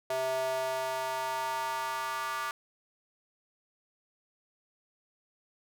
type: tone with high-pass filter sweep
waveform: square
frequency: 130.81 Hz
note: C3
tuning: in tune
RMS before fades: -33 dBFS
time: 0.1-2.51 s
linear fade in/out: 2 ms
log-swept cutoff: 600 to 1200 Hz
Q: 3.7
effects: none